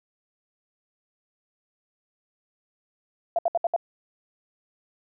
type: tone bursts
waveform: sine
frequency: 681 Hz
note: F5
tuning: 44 cents flat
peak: -19 dBFS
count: 5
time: 3.36-3.763 s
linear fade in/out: 2 ms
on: 27 ms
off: 67 ms
effects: none